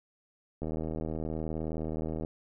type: click train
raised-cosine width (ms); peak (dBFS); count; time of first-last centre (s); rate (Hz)
2; -22; 130; 0.62-2.249; 79.2
effects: none